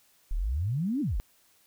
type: exponential two-way sweep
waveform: sine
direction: up then down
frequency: 32.69 to 311.1 to 34.15 Hz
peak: -26 dBFS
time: 0.31-1.2 s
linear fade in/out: 0 ms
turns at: 1.01 s
effects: white hiss -64 dBFS RMS until 1.66 s